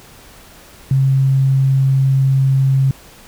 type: tone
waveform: sine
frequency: 134.5 Hz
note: C3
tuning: 48 cents sharp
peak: -10 dBFS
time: 0.91-2.91 s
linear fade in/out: 2 ms
effects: pink hiss -42 dBFS RMS until 3.27 s